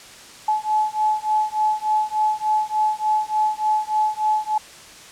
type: beating tone pair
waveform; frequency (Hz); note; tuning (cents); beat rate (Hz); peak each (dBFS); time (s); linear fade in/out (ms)
sine; 856 / 859.4; A5 / A5; -48 / -41; 3.4; -21 / -21; 0.48-4.58; 5
effects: white hiss -42 dBFS RMS until 5.11 s + low-pass 8000 Hz 12 dB/octave